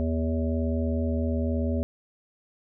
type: harmonic tone with a mistuned harmonic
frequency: 80.9 Hz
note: E2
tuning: 32 cents flat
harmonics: 1 / 3 / 5 / 7 / 8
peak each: -26 / -28 / -36 / -34 / -39 dBFS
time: 0-1.83 s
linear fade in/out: 0 ms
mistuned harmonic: 1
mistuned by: -31 cents
effects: none